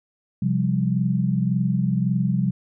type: chord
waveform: sine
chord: C suspended fourth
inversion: none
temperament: just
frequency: 130.81 / 174.42 / 196.22 Hz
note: C3 / F3 / G3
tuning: 0 / -2 / +2 cents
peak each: -23 dBFS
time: 0.42-2.51 s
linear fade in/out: 5 ms
effects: none